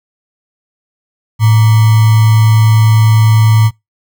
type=tone with sample-and-hold; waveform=sine; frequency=110 Hz; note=A2; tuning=in tune; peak=-4 dBFS; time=1.39-3.71 s; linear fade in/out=50 ms; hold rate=1050 Hz; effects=noise-tail reverb RT60 0.2 s tail -26 dB re dry